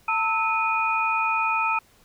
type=tone cluster; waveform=sine; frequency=896 / 1301 / 2471 Hz; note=A5 / E6 / D#7; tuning=+31 / -23 / -13 cents; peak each=-25 dBFS; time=0.08-1.79 s; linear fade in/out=5 ms; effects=pink hiss -58 dBFS RMS until 2.04 s